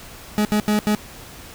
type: tone bursts at uneven times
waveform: 40% pulse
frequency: 210.6 Hz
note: G#3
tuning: 24 cents sharp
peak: -15 dBFS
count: 4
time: 0.38-0.45 / 0.52-0.6 / 0.68-0.79 / 0.87-0.95 s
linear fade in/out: 0 ms
effects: pink hiss -40 dBFS RMS until 1.54 s